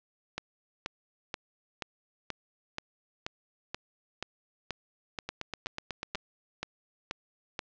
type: two click trains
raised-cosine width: 0.2 ms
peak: -16 / -17 dBFS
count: 16 / 8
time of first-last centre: 0.38-7.592 / 5.29-6.154 s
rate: 2.08 / 8.1 Hz
effects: low-pass 5000 Hz 12 dB/octave